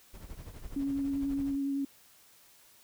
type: noise with tremolo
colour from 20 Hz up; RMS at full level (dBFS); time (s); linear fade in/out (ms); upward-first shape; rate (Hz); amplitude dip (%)
brown; -42; 0.13-1.56; 20; sine; 12; 75
type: tone with vibrato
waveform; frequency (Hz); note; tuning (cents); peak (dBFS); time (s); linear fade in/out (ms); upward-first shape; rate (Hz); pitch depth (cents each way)
sine; 277.2; C#4; 0; -29; 0.76-1.85; 5; triangle; 10; 19
effects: white hiss -60 dBFS RMS until 2.83 s